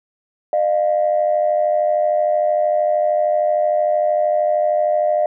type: tone pair together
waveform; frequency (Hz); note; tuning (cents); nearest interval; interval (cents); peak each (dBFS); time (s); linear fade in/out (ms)
sine; 606.9 / 700; D#5 / F5; -43 / +4; major second; 247; -15 / -18; 0.53-5.26; 2
effects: tanh soft clip ceiling -7 dBFS